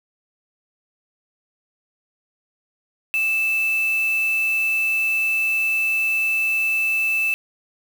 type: tone with quantisation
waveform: sine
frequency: 2637 Hz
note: E7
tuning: in tune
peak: -18 dBFS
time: 3.14-7.34 s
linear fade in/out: 0 ms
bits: 5
effects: none